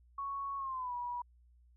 sine tone with pitch glide, 1109 to 971 Hz, C#6 to B5, 0 to -30 cents, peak -36 dBFS, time 0.18-1.22 s, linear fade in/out 5 ms, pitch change -230 cents, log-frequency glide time 0.57-0.94 s, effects added 60 Hz sine -61 dBFS peak until 1.76 s

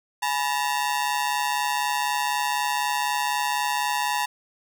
sawtooth ring-modulated tone, 908 Hz, A#5, 46 cents flat, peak -16 dBFS, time 0.22-4.26 s, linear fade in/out 10 ms, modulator 72 Hz, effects none

